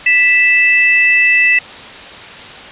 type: tone pair together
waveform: sine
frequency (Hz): 1977.7 / 2637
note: B6 / E7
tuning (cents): +2 / 0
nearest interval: perfect fourth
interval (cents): 498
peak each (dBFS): -10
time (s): 0.06-1.59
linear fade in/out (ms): 5
effects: white hiss -31 dBFS RMS until 2.71 s + resampled to 8000 Hz